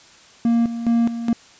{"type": "tone with tremolo", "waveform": "triangle", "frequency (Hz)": 233.1, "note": "A#3", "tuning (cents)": 0, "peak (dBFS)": -12, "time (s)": [0.45, 1.33], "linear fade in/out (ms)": 2, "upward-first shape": "square", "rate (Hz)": 2.4, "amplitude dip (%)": 70, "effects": ["white hiss -48 dBFS RMS until 1.59 s", "resampled to 16000 Hz"]}